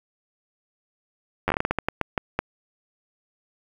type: slowing click train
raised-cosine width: 0.5 ms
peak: -7 dBFS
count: 14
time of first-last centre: 1.48-2.39 s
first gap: 10 ms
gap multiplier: 1.29
effects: 7-bit